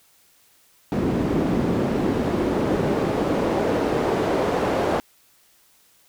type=noise with band-pass filter sweep; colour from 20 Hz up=pink; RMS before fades=-22 dBFS; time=0.92-5 s; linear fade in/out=0 ms; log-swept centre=240 to 530 Hz; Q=1.2; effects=white hiss -58 dBFS RMS until 6.08 s